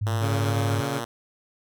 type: tone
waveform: sine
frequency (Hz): 103.83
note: G#2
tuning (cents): 0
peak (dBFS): -23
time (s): 0.01-0.81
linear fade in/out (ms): 10
type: tone with pitch glide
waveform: 5% pulse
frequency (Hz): 114.8 to 117.42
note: A#2 to A#2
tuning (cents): -26 to +13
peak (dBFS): -18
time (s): 0.06-1.05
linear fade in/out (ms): 10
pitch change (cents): +39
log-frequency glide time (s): 0.27-0.74
type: tone with tremolo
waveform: 15% pulse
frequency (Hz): 140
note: C#3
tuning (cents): +18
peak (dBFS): -20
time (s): 0.2-1.02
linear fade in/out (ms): 50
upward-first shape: triangle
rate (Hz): 8.2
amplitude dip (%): 25
effects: none